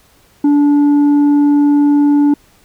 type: tone with tanh clipping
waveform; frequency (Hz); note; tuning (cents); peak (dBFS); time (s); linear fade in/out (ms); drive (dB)
sine; 289.8; D4; -23; -8; 0.44-2.34; 5; 4
effects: pink hiss -50 dBFS RMS until 2.64 s